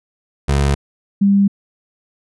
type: tone pair in turn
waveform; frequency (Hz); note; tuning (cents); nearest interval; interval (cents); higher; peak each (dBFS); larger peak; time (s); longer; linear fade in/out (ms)
25% pulse / sine; 70.1 / 199.08; C#2 / G3; +20 / +27; octave + tritone; 1807; second; -9; neither; 0.48-0.75 / 1.21-1.48; neither; 10
effects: resampled to 24000 Hz